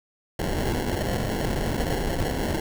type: noise with sample-and-hold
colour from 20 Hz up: pink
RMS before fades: -26 dBFS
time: 0.39-2.6 s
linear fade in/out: 2 ms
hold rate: 1225 Hz
effects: none